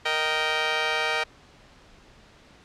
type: chord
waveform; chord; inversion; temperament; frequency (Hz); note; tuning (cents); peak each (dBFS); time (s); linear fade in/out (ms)
10% pulse; Eb major; second; just; 466.7 / 622.3 / 777.8; Bb4 / Eb5 / G5; +2 / 0 / -14; -20; 0.05-1.24; 10
effects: pink hiss -53 dBFS RMS until 2.64 s + low-pass 5000 Hz 12 dB/octave